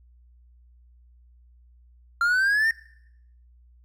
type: exponential sweep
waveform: triangle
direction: up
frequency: 1374 to 1845 Hz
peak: -17 dBFS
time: 2.21-2.71 s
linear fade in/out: 2 ms
effects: noise-tail reverb RT60 0.8 s tail -22 dB re dry + added 60 Hz sine -52 dBFS peak until 3.84 s